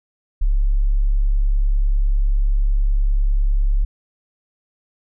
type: tone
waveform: sine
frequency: 34.84 Hz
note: C#1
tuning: 10 cents sharp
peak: -13 dBFS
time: 0.41-3.85 s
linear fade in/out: 10 ms
effects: none